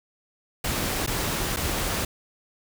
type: noise with dropouts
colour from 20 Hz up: pink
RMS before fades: -27 dBFS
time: 0.64-2.05 s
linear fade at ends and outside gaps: 5 ms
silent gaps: 1.064-1.074 / 1.563-1.569 s
effects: none